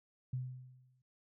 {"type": "tone with exponential decay", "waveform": "sine", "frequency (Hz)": 127.5, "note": "C3", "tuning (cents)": -44, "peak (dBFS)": -33, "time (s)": [0.33, 1.02], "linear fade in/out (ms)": 5, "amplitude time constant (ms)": 150, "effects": []}